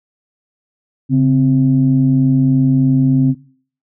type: tone pair together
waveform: sine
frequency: 138.58 / 261.6 Hz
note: C#3 / C4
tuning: 0 / 0 cents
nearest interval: major seventh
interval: 1100 cents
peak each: -11 dBFS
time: 1.09-3.35 s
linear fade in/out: 50 ms
effects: noise-tail reverb RT60 0.5 s tail -20 dB re dry + tanh soft clip ceiling -2 dBFS